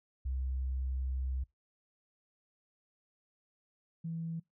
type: tone pair in turn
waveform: sine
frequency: 65.2 / 164.63 Hz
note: C2 / E3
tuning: -5 / -2 cents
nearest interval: octave + major third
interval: 1603 cents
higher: second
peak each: -31 / -35 dBFS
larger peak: first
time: 0.25-1.44 / 4.04-4.4 s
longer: first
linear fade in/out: 10 ms
effects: noise-tail reverb RT60 0.2 s tail -25 dB re dry + tanh soft clip ceiling -28 dBFS